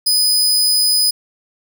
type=tone; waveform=sawtooth; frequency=4996 Hz; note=D#8; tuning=6 cents sharp; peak=-9 dBFS; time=0.06-1.11 s; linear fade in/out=10 ms; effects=none